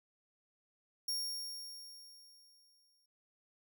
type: tone with exponential decay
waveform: sawtooth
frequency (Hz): 5550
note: F8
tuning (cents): -12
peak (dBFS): -31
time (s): 1.08-3.06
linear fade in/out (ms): 5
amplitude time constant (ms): 430
effects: none